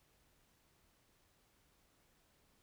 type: silence
effects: pink hiss -73 dBFS RMS until 2.62 s